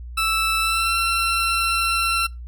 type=tone with pitch glide; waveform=20% pulse; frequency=1318.5 to 1352.4 Hz; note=E6 to E6; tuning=0 to +44 cents; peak=-14 dBFS; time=0.17-2.27 s; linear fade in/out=10 ms; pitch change=+44 cents; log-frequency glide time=0.6-0.93 s; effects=noise-tail reverb RT60 0.2 s tail -21 dB re dry + added 60 Hz sine -32 dBFS peak until 2.47 s